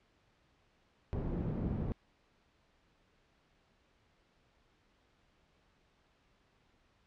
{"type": "low-pass noise", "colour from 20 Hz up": "white", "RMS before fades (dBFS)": -36, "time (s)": [1.13, 1.92], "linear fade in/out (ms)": 0, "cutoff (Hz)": 220, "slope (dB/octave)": 12, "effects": ["pink hiss -71 dBFS RMS until 7.06 s", "low-pass 4000 Hz 12 dB/octave"]}